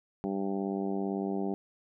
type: harmonic tone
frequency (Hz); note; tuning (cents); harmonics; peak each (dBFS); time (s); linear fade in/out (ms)
97.9; G2; -2; 2 / 3 / 4 / 5 / 6 / 7 / 8 / 9; -33 / -36 / -35 / -45 / -47 / -42 / -43 / -53; 0.24-1.54; 0
effects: none